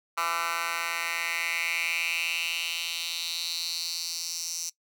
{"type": "tone with high-pass filter sweep", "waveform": "10% pulse", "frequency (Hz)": 168.2, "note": "E3", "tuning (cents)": 35, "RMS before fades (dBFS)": -31, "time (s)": [0.17, 4.7], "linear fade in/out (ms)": 10, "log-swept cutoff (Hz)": [1300, 5900], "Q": 4, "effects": ["noise-tail reverb RT60 0.1 s tail -20 dB re dry"]}